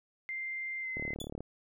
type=tone with pitch glide; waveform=sine; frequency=2093 to 2058 Hz; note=C7 to C7; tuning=0 to -29 cents; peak=-35 dBFS; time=0.29-1.14 s; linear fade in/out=0 ms; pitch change=-29 cents; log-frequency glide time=0.81-0.88 s
type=click train; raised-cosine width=2 ms; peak=-27 dBFS; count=17; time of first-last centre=0.97-1.406 s; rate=36.7 Hz
type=tone with exponential decay; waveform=sawtooth; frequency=3447 Hz; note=A7; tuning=36 cents flat; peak=-33 dBFS; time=1.2-1.3 s; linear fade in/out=5 ms; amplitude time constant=20 ms
effects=none